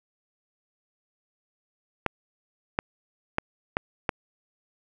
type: clicks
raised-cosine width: 0.5 ms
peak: -8 dBFS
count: 5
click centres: 2.063 / 2.789 / 3.384 / 3.769 / 4.092 s
effects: none